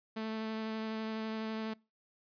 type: tone with vibrato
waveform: sawtooth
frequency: 220 Hz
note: A3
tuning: in tune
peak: -32 dBFS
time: 0.16-1.74 s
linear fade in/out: 10 ms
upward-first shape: sine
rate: 12 Hz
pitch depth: 10 cents each way
effects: noise-tail reverb RT60 0.3 s tail -25 dB re dry + resampled to 11025 Hz